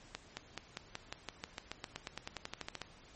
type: accelerating click train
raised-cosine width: 0.2 ms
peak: -22 dBFS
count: 22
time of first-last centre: 0.15-2.817 s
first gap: 220 ms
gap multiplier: 0.94
effects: pink hiss -59 dBFS RMS until 3.15 s + MP3 32 kbps